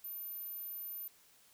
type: tone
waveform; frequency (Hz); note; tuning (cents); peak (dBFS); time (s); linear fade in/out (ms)
sine; 13520; G#9; +30; -40; 0.04-1.08; 5
effects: tanh soft clip ceiling -37 dBFS + white hiss -65 dBFS RMS until 1.53 s